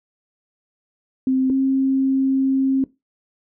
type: tone pair in turn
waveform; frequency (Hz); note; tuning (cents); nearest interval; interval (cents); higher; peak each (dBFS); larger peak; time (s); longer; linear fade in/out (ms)
sine; 261.6 / 267.3; C4 / C4; 0 / +37; unison; 37; second; -15; neither; 1.27-1.5 / 1.5-2.84; second; 2
effects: noise-tail reverb RT60 0.2 s tail -18 dB re dry